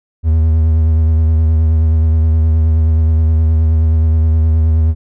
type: tone with vibrato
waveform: triangle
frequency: 79.7 Hz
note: D#2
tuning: 42 cents sharp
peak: -6 dBFS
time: 0.23-4.95 s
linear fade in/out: 50 ms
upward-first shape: triangle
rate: 9.5 Hz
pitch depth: 40 cents each way
effects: none